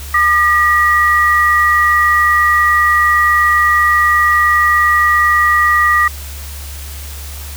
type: tone pair together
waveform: sine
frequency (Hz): 1209 / 1919.2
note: D6 / A#6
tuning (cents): +50 / +50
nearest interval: minor sixth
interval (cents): 800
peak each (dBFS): -11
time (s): 0.14-6.08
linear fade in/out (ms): 5
effects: added 71 Hz sine -26 dBFS peak until 7.56 s + white hiss -32 dBFS RMS until 7.56 s